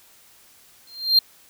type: tone with exponential growth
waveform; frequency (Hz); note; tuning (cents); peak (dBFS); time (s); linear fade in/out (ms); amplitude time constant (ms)
triangle; 4186; C8; 0; -8; 0.87-1.19; 5; 69
effects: white hiss -53 dBFS RMS until 1.49 s